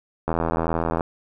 click train, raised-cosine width 1 ms, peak -9 dBFS, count 61, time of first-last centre 0.28-1.008 s, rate 82.4 Hz, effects none

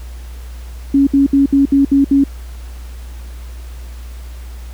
sine tone bursts, 277.2 Hz, C#4, in tune, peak -7 dBFS, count 7, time 0.94-2.24 s, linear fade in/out 5 ms, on 130 ms, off 65 ms, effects added 60 Hz sine -27 dBFS peak until 4.73 s + pink hiss -43 dBFS RMS until 4.73 s

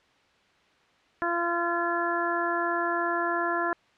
harmonic tone, 342.9 Hz, F4, 32 cents flat, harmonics 1 / 2 / 3 / 4 / 5, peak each -31 / -31 / -31 / -31 / -31 dBFS, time 1.22-3.73 s, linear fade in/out 0 ms, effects white hiss -62 dBFS RMS until 3.97 s + low-pass 3000 Hz 12 dB/octave

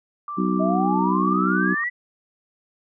sine tone, 1174.7 Hz, D6, in tune, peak -28 dBFS, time 0.28-1.84 s, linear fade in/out 2 ms
harmonic tone, 62.7 Hz, B1, 27 cents sharp, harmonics 3 / 4 / 5 / 6, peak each -22 / -26 / -25 / -29 dBFS, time 0.37-1.75 s, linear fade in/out 20 ms
sine exponential sweep, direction up, 623 to 2000 Hz, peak -22 dBFS, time 0.59-1.9 s, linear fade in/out 20 ms
effects none

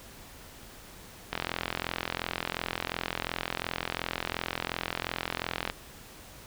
click train, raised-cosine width 0.3 ms, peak -13 dBFS, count 188, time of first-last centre 1.33-5.699 s, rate 42.8 Hz, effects pink hiss -49 dBFS RMS until 6.46 s

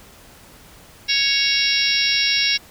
harmonic tone, 554.4 Hz, C#5, in tune, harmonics 3 / 4 / 5 / 6 / 7 / 8 / 9 / 10, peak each -29 / -23 / -24 / -28 / -23 / -29 / -26 / -21 dBFS, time 1.08-2.58 s, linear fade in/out 20 ms, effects pink hiss -46 dBFS RMS until 2.7 s

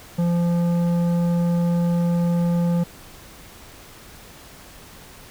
sine tone with tanh clipping, 172.3 Hz, F3, 23 cents flat, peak -19 dBFS, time 0.18-2.84 s, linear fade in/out 10 ms, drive 11 dB, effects pink hiss -44 dBFS RMS until 5.3 s

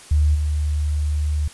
sine tone with level steps, 74.9 Hz, D2, 35 cents sharp, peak -13 / -18 dBFS, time 0.11-1.48 s, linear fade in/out 5 ms, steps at 0.34 s, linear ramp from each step 20 ms, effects white hiss -43 dBFS RMS until 1.53 s + resampled to 24000 Hz

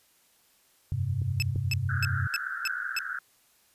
sine chord, F suspended second, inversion none, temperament equal, 87.31 / 98 / 130.81 Hz, F2 / G2 / C3, 0 / 0 / 0 cents, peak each -35 / -29 / -30 dBFS, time 0.92-2.27 s, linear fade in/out 0 ms
clicks, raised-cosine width 3 ms, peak -31 / -24 dBFS, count 2, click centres 1.218 / 1.559 s
25% pulse tone bursts, 2616 Hz, E7, 14 cents flat, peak -22 dBFS, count 6, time 1.4-2.988 s, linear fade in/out 0 ms, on 23 ms, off 290 ms
pink band-pass noise, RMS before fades -34 dBFS, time 1.89-3.19 s, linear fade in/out 5 ms, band 1400 to 1600 Hz, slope 96 dB/octave
effects white hiss -64 dBFS RMS until 3.74 s + resampled to 32000 Hz

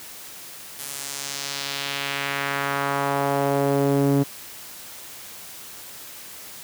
sawtooth tone with band-pass filter sweep, 140 Hz, C#3, 18 cents sharp, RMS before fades -24 dBFS, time 0.78-4.24 s, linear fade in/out 20 ms, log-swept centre 11000 to 280 Hz, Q 1.3, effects white hiss -40 dBFS RMS until 6.63 s + high-pass 60 Hz 12 dB/octave

